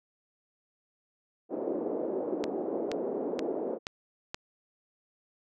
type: band-pass noise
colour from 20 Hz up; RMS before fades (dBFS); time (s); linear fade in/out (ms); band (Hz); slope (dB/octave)
white; -33; 1.49-3.79; 50; 280 to 510; 24
type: click train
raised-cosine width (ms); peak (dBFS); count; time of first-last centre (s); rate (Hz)
0.2; -17; 5; 2.44-4.345; 2.1
effects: none